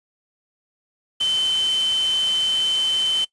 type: tone in noise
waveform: sine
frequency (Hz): 3068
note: G7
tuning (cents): -38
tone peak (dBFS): -18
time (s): 1.2-3.25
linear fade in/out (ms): 10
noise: white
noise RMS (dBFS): -32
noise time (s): 1.2-3.25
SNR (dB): +11
effects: noise-tail reverb RT60 0.1 s tail -19 dB re dry + resampled to 22050 Hz